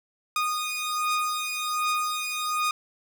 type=beating tone pair; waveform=sawtooth; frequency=1233 / 1234.3 Hz; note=D#6 / D#6; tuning=-16 / -14 cents; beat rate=1.3 Hz; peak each=-26 / -24 dBFS; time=0.36-2.71 s; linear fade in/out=2 ms; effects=none